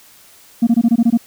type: tone bursts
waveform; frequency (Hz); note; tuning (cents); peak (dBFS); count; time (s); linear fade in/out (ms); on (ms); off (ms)
sine; 233.1; A#3; 0; -6; 8; 0.62-1.175; 10; 51; 21
effects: tanh soft clip ceiling -7 dBFS + white hiss -46 dBFS RMS until 1.26 s